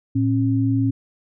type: tone pair together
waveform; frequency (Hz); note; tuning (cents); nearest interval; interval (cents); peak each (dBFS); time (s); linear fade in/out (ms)
sine; 112.86 / 271.4; A2 / C#4; +44 / -36; octave + minor third; 1520; -19; 0.15-0.91; 10
effects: none